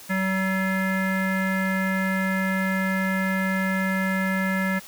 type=tone with low-pass filter; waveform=square; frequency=190 Hz; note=F#3; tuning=46 cents sharp; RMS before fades=-24 dBFS; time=0.09-4.8 s; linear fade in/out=20 ms; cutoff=1900 Hz; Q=9.7; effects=white hiss -44 dBFS RMS until 4.87 s